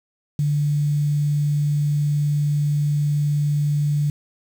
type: tone with quantisation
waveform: sine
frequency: 146.83 Hz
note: D3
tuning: in tune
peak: -17 dBFS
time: 0.39-4.1 s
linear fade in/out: 2 ms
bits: 7
effects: none